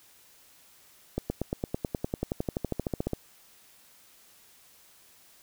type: accelerating click train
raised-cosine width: 2 ms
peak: -15 dBFS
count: 23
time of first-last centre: 1.18-3.133 s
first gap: 120 ms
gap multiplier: 0.97
effects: white hiss -58 dBFS RMS until 5.42 s